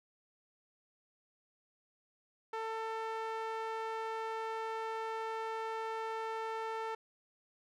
sawtooth tone with band-pass filter, 446.1 Hz, A4, 24 cents sharp, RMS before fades -39 dBFS, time 2.53-6.95 s, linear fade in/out 5 ms, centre 1000 Hz, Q 1.1, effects none

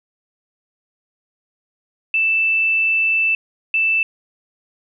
sine tone pair in turn, 2648 / 2648 Hz, E7 / E7, +7 / +7 cents, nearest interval unison, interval 0 cents, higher neither, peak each -14 dBFS, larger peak neither, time 2.14-3.35 / 3.74-4.03 s, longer first, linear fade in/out 2 ms, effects none

